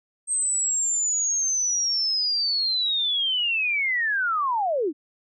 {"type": "linear sweep", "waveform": "sine", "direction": "down", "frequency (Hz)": [8372, 269.9], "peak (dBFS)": -21, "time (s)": [0.27, 4.93], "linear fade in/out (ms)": 50, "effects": []}